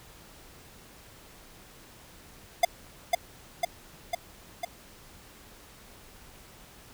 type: tone with echo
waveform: square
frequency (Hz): 698.5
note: F5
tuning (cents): 0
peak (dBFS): -17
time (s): 2.63-2.65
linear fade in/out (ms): 5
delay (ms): 500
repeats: 4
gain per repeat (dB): -3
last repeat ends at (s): 4.65
effects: pink hiss -52 dBFS RMS until 6.93 s